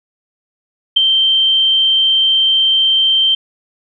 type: tone with ADSR envelope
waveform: sine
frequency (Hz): 3132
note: G7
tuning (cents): -2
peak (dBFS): -3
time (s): 0.96-3.35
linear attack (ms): 12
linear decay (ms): 5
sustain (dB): -6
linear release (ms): 6
effects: none